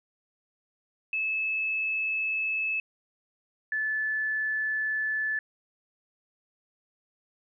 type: tone pair in turn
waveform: sine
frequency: 2604 / 1738 Hz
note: E7 / A6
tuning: -22 / -22 cents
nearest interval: perfect fifth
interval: 700 cents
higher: first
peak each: -26 / -26 dBFS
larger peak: neither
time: 1.13-2.8 / 3.72-5.39 s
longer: neither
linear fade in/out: 2 ms
effects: none